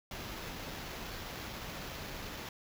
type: noise with sample-and-hold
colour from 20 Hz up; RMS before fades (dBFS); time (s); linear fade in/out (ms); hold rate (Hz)
pink; -43; 0.11-2.49; 2; 8820
effects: none